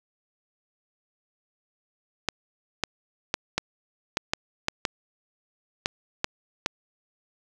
clicks, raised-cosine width 0.2 ms, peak -6 dBFS, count 11, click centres 2.287 / 2.837 / 3.341 / 3.58 / 4.171 / 4.335 / 4.684 / 4.852 / 5.859 / 6.244 / 6.661 s, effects 8-bit

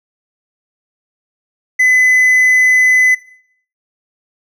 triangle tone, 2014 Hz, B6, 33 cents sharp, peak -6 dBFS, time 1.79-3.15 s, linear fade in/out 10 ms, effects noise-tail reverb RT60 0.6 s tail -17 dB re dry

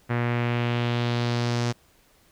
sawtooth tone with low-pass filter sweep, 119.7 Hz, A#2, 46 cents sharp, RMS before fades -25 dBFS, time 0.09-1.73 s, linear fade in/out 20 ms, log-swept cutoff 1900 to 6000 Hz, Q 2, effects pink hiss -60 dBFS RMS until 2.31 s

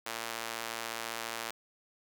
sawtooth tone with high-pass filter, 114.5 Hz, A#2, 31 cents flat, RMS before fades -39 dBFS, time 0.06-1.51 s, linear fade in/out 5 ms, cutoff 810 Hz, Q 0.55, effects none

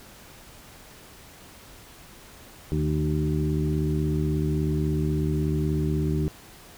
harmonic tone with a mistuned harmonic, 76.4 Hz, D#2, 31 cents flat, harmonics 1 / 2 / 3 / 4 / 5, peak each -28 / -25 / -33 / -30 / -32 dBFS, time 2.72-6.28 s, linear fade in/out 0 ms, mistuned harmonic 3, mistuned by -36 cents, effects pink hiss -48 dBFS RMS until 6.77 s

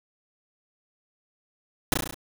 pink noise with echo, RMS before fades -21 dBFS, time 1.92-1.94 s, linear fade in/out 2 ms, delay 34 ms, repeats 6, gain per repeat -3 dB, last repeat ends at 2.144 s, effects none

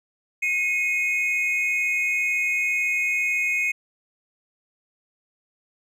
triangle tone pair together, 2166 / 2504 Hz, C#7 / D#7, -41 / +10 cents, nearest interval minor third, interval 251 cents, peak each -22 dBFS, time 0.42-3.72 s, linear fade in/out 10 ms, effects none

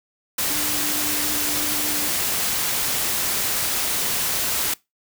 sine tone in noise, 297.2 Hz, D4, 21 cents sharp, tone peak -32 dBFS, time 0.5-2.08 s, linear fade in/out 5 ms, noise white, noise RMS -23 dBFS, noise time 0.38-4.74 s, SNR -12 dB, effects noise-tail reverb RT60 0.2 s tail -22 dB re dry

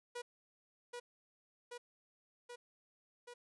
sawtooth tone with echo, 484.3 Hz, B4, 34 cents flat, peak -38 dBFS, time 0.15-0.22 s, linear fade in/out 10 ms, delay 780 ms, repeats 4, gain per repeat -2 dB, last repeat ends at 3.34 s, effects resampled to 24000 Hz

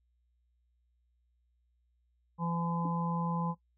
harmonic tone, 169.4 Hz, E3, 48 cents sharp, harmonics 1 / 3 / 5 / 6, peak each -31 / -44 / -40 / -38 dBFS, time 2.38-3.55 s, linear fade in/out 50 ms
sine tone with exponential decay, 282.1 Hz, C#4, 30 cents sharp, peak -33 dBFS, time 2.85-2.94 s, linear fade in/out 2 ms, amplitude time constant 19 ms
effects noise-tail reverb RT60 0.1 s tail -17 dB re dry + added 60 Hz sine -70 dBFS peak until 3.77 s

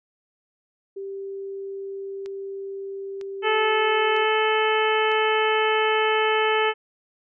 sine tone with pitch glide, 392 to 395.2 Hz, G4 to G4, 0 to +14 cents, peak -30 dBFS, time 0.96-4.25 s, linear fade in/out 10 ms, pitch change +14 cents, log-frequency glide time 3.76-3.86 s
click train, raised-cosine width 0.2 ms, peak -26 dBFS, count 4, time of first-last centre 2.26-5.117 s, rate 1.05 Hz
harmonic tone, 435 Hz, A4, 20 cents flat, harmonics 1 / 2 / 3 / 4 / 5 / 6 / 7, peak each -22 / -25 / -27 / -28 / -29 / -30 / -30 dBFS, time 3.42-6.74 s, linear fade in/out 50 ms
effects none

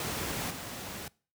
pink noise with level steps, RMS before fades -34 / -40 dBFS, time 0-1.08 s, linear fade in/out 2 ms, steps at 0.5 s, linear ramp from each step 10 ms, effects noise-tail reverb RT60 0.4 s tail -24 dB re dry + high-pass 80 Hz 12 dB/octave

